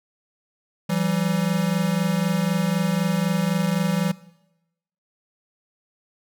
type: tone pair together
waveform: square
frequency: 167.4 / 191.34 Hz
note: E3 / G3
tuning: +27 / -42 cents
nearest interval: major second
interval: 231 cents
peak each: -24 dBFS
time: 0.89-4.12 s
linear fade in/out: 10 ms
effects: noise-tail reverb RT60 0.9 s tail -19 dB re dry